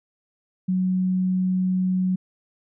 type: tone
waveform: sine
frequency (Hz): 185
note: F#3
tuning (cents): 0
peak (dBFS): -19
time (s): 0.68-2.16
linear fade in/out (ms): 10
effects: none